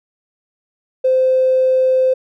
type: tone with tanh clipping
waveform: triangle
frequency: 518 Hz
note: C5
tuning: 17 cents flat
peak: -10 dBFS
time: 1.04-2.14 s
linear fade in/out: 10 ms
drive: 2 dB
effects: none